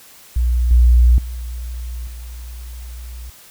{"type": "tone with level steps", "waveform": "sine", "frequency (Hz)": 60, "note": "B1", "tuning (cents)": -49, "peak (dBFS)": [-13, -7, -24, -29], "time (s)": [0.36, 3.3], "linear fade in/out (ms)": 5, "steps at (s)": [0.71, 1.18, 2.07], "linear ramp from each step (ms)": 2, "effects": ["white hiss -44 dBFS RMS until 3.5 s"]}